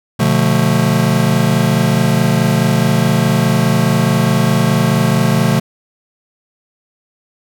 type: chord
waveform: square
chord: B half-diminished seventh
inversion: none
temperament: just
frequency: 123.47 / 148.16 / 177.8 / 222.2 Hz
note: B2 / D3 / F3 / A3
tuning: 0 / +16 / +31 / +17 cents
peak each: -17 dBFS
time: 0.19-5.6 s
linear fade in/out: 10 ms
effects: none